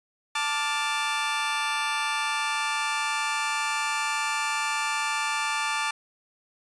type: chord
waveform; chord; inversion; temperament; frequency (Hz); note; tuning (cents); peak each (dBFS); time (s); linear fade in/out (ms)
20% pulse; D minor; second; just; 881 / 1174.7 / 1409.6; A5 / D6 / F6; +2 / 0 / +16; -24 / -24 / -28; 0.35-5.91; 5
effects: resampled to 22050 Hz